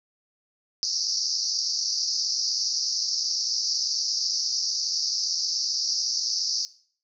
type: band-pass noise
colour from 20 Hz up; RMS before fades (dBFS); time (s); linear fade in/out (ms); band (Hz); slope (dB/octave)
pink; -27; 0.83-6.65; 0; 4600 to 5900; 96
effects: noise-tail reverb RT60 0.5 s tail -18 dB re dry